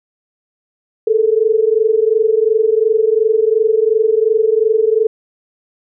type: tone pair together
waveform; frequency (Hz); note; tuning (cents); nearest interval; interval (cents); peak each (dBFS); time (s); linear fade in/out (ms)
sine; 429.3 / 452.1; A4 / A4; -43 / +47; minor second; 90; -13; 1.07-5.07; 5
effects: none